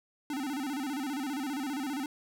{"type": "tone with vibrato", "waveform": "square", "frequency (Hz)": 277.2, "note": "C#4", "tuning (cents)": 0, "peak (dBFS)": -33, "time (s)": [0.3, 2.06], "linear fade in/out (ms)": 2, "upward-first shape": "square", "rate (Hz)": 15, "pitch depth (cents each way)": 120, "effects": []}